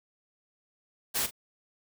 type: noise with echo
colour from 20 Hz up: white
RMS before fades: -29 dBFS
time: 1.14-1.27 s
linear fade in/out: 20 ms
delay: 41 ms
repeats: 1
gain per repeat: -13 dB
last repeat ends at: 1.311 s
effects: none